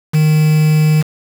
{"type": "tone with quantisation", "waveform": "triangle", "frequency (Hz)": 154.3, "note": "D#3", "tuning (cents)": -14, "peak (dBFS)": -6, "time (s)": [0.13, 1.03], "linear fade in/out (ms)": 20, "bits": 4, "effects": []}